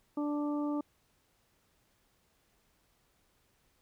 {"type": "harmonic tone", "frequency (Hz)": 293.7, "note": "D4", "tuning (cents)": 0, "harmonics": [1, 2, 3, 4], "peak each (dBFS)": [-31, -41, -44, -45], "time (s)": [0.17, 0.81], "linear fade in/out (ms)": 5, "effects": ["pink hiss -72 dBFS RMS until 3.81 s"]}